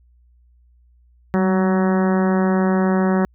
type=harmonic tone with a mistuned harmonic; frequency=187.2 Hz; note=F#3; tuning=20 cents sharp; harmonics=1 / 2 / 3 / 4 / 5 / 6 / 7 / 8 / 9 / 10; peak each=-16 / -22 / -26 / -28 / -30 / -32 / -33 / -34 / -35 / -36 dBFS; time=1.34-3.25 s; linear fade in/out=0 ms; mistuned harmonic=1; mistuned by=+35 cents; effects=added 60 Hz sine -51 dBFS peak until 3.34 s